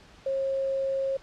sine tone with quantisation, 540 Hz, C#5, 45 cents flat, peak -25 dBFS, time 0.26-1.17 s, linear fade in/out 5 ms, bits 9, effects pink hiss -53 dBFS RMS until 1.22 s + low-pass 5000 Hz 12 dB/octave

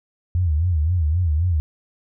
sine tone with vibrato, 82.41 Hz, E2, in tune, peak -16 dBFS, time 0.35-1.6 s, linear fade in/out 0 ms, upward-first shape sine, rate 3.8 Hz, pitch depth 180 cents each way, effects none

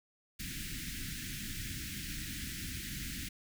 pink band-stop noise, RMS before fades -41 dBFS, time 0.39-3.29 s, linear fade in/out 10 ms, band 310 to 1600 Hz, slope 48 dB/octave, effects none

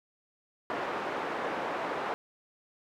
pink band-pass noise, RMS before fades -34 dBFS, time 0.7-2.14 s, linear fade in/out 0 ms, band 450 to 1400 Hz, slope 12 dB/octave, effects none

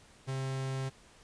45% pulse tone, 133.1 Hz, C3, 30 cents sharp, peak -33 dBFS, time 0.27-0.9 s, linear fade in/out 20 ms, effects pink hiss -59 dBFS RMS until 1.23 s + resampled to 22050 Hz

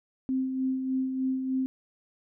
sine tone with tremolo, 261.6 Hz, C4, in tune, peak -24 dBFS, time 0.29-1.66 s, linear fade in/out 0 ms, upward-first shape sine, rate 3.3 Hz, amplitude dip 45%, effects none

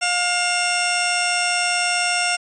15% pulse tone pair together, 711 / 2725 Hz, F5 / F7, +31 / -43 cents, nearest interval octave + major seventh, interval 2326 cents, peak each -14 dBFS, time 0.01-2.37 s, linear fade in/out 20 ms, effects resampled to 22050 Hz

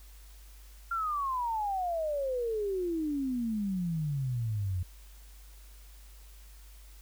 sine exponential sweep, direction down, 1394 to 87.2 Hz, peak -29 dBFS, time 0.91-4.83 s, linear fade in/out 5 ms, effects added 50 Hz sine -49 dBFS peak until 7.01 s + white hiss -59 dBFS RMS until 7.01 s

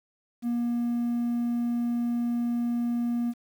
triangle tone, 238 Hz, A#3, 36 cents sharp, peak -22 dBFS, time 0.42-3.34 s, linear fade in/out 50 ms, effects tanh soft clip ceiling -18 dBFS + 9-bit

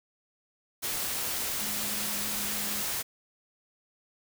sine tone in noise, 207.7 Hz, G#3, in tune, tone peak -43 dBFS, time 1.6-2.83 s, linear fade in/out 20 ms, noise white, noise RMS -32 dBFS, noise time 0.82-3.03 s, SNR -14 dB, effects none

